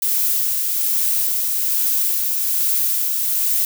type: noise with tremolo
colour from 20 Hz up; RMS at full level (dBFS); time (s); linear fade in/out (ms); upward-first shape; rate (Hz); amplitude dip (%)
violet; -18; 0.02-3.65; 2; sine; 1.2; 25
effects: none